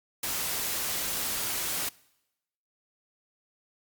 white noise, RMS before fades -31 dBFS, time 0.23-1.89 s, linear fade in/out 5 ms, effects noise-tail reverb RT60 0.9 s tail -23 dB re dry + Opus 48 kbps

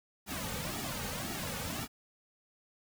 pink noise with flanger, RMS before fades -38 dBFS, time 0.26-1.88 s, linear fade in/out 50 ms, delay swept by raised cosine 1.9 to 3 ms, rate 1.9 Hz, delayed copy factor -0.8, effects none

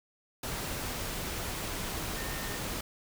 sine tone in noise, 1821 Hz, A#6, 41 cents flat, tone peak -44 dBFS, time 2.16-2.57 s, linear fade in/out 5 ms, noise pink, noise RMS -36 dBFS, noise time 0.43-2.81 s, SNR -11 dB, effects none

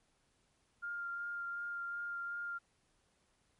sine tone with vibrato, 1400 Hz, F6, 4 cents sharp, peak -38 dBFS, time 0.82-2.59 s, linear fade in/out 20 ms, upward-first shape sine, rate 2.7 Hz, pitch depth 13 cents each way, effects pink hiss -75 dBFS RMS until 3.59 s + MP3 48 kbps

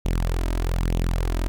sawtooth tone with flanger, 42.82 Hz, F1, 33 cents flat, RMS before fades -23 dBFS, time 0.05-1.48 s, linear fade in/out 0 ms, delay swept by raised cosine 0.3 to 3.2 ms, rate 1.1 Hz, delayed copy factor +0.65, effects none

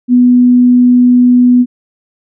sine tone, 246.9 Hz, B3, in tune, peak -3 dBFS, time 0.08-1.66 s, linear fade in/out 50 ms, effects none

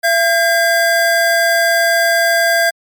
square tone pair together, 676 / 1607.8 Hz, E5 / G6, +43 / +43 cents, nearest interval octave + minor third, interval 1500 cents, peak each -14 dBFS, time 0.03-2.71 s, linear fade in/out 20 ms, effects MP3 96 kbps

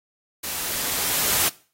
white noise with level ramp, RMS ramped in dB -30 to -20 dBFS, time 0.43-1.49 s, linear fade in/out 10 ms, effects noise-tail reverb RT60 0.4 s tail -20 dB re dry + AAC 48 kbps

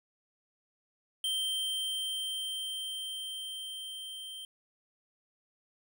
square tone with level ramp, 3136 Hz, G7, in tune, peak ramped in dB -30 to -42 dBFS, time 1.24-4.45 s, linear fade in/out 2 ms, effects none

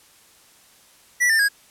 square tone with pitch steps, 1955 / 1792.7 / 1644 Hz, B6 / A6 / G#6, -18 / +32 / -18 cents, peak -16 dBFS, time 1.2-1.488 s, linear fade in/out 20 ms, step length 96 ms, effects white hiss -53 dBFS RMS until 1.7 s + low-pass 12000 Hz 12 dB/octave

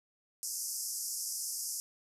pink band-pass noise, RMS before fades -38 dBFS, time 0.43-1.8 s, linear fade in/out 0 ms, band 5000 to 13000 Hz, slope 96 dB/octave, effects none

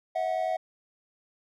triangle tone pair together, 646 / 736.6 Hz, E5 / F#5, -35 / -8 cents, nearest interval major second, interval 227 cents, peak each -27 dBFS, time 0.15-0.57 s, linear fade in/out 10 ms, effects none

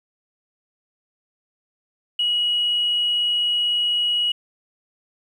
sine tone, 2909 Hz, F#7, 30 cents flat, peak -17 dBFS, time 2.19-4.32 s, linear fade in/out 5 ms, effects tanh soft clip ceiling -13 dBFS + 9-bit

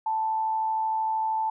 sine tone with amplitude modulation, 880 Hz, A5, in tune, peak -22 dBFS, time 0.06-1.5 s, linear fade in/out 5 ms, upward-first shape sine, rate 113 Hz, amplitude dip 35%, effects none

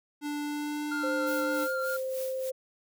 square tone with pitch glide, 293.7 to 297.6 Hz, D4 to D4, 0 to +23 cents, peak -32 dBFS, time 0.21-1.68 s, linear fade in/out 50 ms, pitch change +23 cents, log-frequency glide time 0.42-0.87 s
triangle tone with vibrato, 1396.9 Hz, F6, in tune, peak -30 dBFS, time 0.91-1.97 s, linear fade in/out 10 ms, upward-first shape sine, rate 5.3 Hz, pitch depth 25 cents each way
sine tone, 523.3 Hz, C5, in tune, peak -30 dBFS, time 1.03-2.52 s, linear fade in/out 10 ms
blue noise with tremolo, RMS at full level -41 dBFS, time 1.26-2.51 s, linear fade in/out 20 ms, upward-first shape sine, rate 3.4 Hz, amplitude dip 75%
effects none

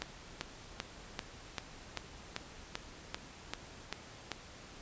click train, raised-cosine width 0.2 ms, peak -18 dBFS, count 12, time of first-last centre 0.02-4.317 s, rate 2.56 Hz, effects pink hiss -52 dBFS RMS until 4.81 s + resampled to 16000 Hz

